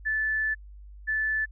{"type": "tone pair in turn", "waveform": "sine", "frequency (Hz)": [1746, 1746], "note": ["A6", "A6"], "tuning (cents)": [-14, -14], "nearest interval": "unison", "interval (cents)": 0, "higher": "neither", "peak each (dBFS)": -24, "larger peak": "neither", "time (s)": [[0.05, 0.55], [1.07, 1.46]], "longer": "first", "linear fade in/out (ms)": 20, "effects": ["added 50 Hz sine -43 dBFS peak until 1.51 s"]}